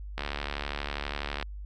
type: click train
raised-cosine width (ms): 0.3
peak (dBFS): -16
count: 91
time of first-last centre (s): 0.18-1.427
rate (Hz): 72.2
effects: added 50 Hz sine -37 dBFS peak until 1.65 s